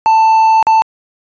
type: tone with dropouts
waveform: triangle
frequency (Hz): 886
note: A5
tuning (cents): +12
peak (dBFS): -4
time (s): 0.06-0.82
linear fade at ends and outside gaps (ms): 0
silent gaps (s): 0.627-0.669
effects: resampled to 16000 Hz